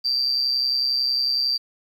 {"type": "tone with amplitude modulation", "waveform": "sine", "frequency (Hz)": 4699, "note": "D8", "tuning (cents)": 0, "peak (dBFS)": -15, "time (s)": [0.04, 1.58], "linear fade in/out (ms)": 20, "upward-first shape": "sine", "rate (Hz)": 131, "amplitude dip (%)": 75, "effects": ["tanh soft clip ceiling -13 dBFS", "9-bit"]}